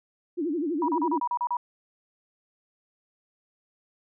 sine tone with vibrato, 316.9 Hz, D#4, 32 cents sharp, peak -25 dBFS, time 0.37-1.2 s, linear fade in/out 20 ms, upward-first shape sine, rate 12 Hz, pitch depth 210 cents each way
sine tone bursts, 967 Hz, B5, 37 cents flat, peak -24 dBFS, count 8, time 0.82-1.569 s, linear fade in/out 2 ms, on 63 ms, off 35 ms
effects none

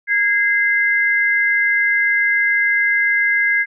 sine tone pair together, 1643 / 2070 Hz, G#6 / C7, -19 / -19 cents, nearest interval major third, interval 400 cents, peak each -16 dBFS, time 0.07-3.66 s, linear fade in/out 50 ms, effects none

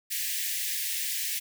white high-pass noise, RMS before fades -31 dBFS, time 0.1-1.4 s, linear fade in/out 20 ms, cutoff 1700 Hz, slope 96 dB/octave, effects none

